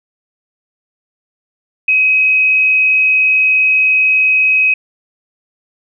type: tone with frequency modulation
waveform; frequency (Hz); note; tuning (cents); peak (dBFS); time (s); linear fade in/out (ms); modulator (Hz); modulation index
sine; 2537; D#7; +33; -8; 1.88-4.74; 5; 75.4; 0.4
effects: none